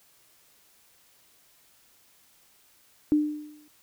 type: tone with exponential decay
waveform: sine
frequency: 300 Hz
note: D4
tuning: 37 cents sharp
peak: -16 dBFS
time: 3.12-3.68 s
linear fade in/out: 0 ms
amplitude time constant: 120 ms
effects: white hiss -61 dBFS RMS until 3.82 s